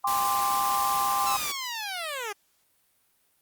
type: chord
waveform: sine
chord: G suspended fourth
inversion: none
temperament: equal with one note detuned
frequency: 799.5 / 1046.5 / 1174.7 Hz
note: G5 / C6 / D6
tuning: +34 / 0 / 0 cents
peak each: -28 / -27 / -29 dBFS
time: 0.04-1.37 s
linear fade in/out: 5 ms
type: noise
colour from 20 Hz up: white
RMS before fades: -33 dBFS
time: 0.07-1.52 s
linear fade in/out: 5 ms
type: linear sweep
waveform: 10% pulse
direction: down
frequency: 1360 to 392 Hz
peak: -23 dBFS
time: 1.26-2.33 s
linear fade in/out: 10 ms
effects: white hiss -68 dBFS RMS until 3.41 s + Opus 48 kbps